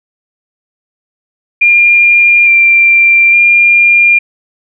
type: tone with pitch steps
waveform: sine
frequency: 2404 / 2368 / 2400 Hz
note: D7 / D7 / D7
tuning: +40 / +14 / +37 cents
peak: -3 dBFS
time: 1.61-4.19 s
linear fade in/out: 10 ms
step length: 860 ms
effects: none